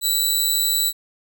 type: tone with amplitude modulation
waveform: 15% pulse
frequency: 3951 Hz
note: B7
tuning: in tune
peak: -8 dBFS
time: 0.01-0.93 s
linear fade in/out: 50 ms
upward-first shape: sine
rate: 152 Hz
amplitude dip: 55%
effects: none